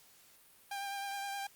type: tone with vibrato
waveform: sawtooth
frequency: 796 Hz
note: G5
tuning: 26 cents sharp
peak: -34 dBFS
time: 0.71-1.47 s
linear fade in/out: 5 ms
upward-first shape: triangle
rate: 9.6 Hz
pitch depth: 23 cents each way
effects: white hiss -62 dBFS RMS until 1.55 s + Opus 48 kbps